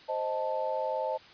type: chord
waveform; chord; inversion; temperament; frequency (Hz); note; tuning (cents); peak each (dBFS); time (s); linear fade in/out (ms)
sine; A diminished; first; equal; 523.3 / 622.3 / 880; C5 / Eb5 / A5; 0 / 0 / 0; -33; 0.08-1.18; 20
effects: white hiss -53 dBFS RMS until 1.33 s + resampled to 11025 Hz